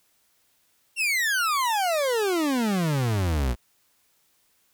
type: exponential sweep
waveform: 40% pulse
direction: down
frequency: 2794 to 56.7 Hz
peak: -21 dBFS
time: 0.96-3.56 s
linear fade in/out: 50 ms
effects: white hiss -66 dBFS RMS until 4.73 s